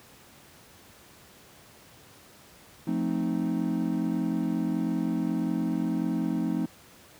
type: chord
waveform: triangle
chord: F dominant seventh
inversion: none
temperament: equal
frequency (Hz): 174.61 / 220 / 261.6 / 311.1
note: F3 / A3 / C4 / Eb4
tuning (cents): 0 / 0 / 0 / 0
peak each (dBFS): -29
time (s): 2.87-6.66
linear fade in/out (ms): 5
effects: pink hiss -53 dBFS RMS until 7.19 s + high-pass 80 Hz 12 dB/octave